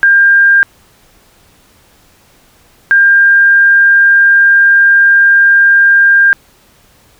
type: tone pair in turn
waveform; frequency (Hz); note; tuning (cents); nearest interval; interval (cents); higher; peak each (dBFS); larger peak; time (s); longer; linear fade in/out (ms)
sine; 1600 / 1600; G6 / G6; +35 / +35; unison; 0; neither; -3; neither; 0.03-0.63 / 2.91-6.33; second; 0
effects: pink hiss -47 dBFS RMS until 7.19 s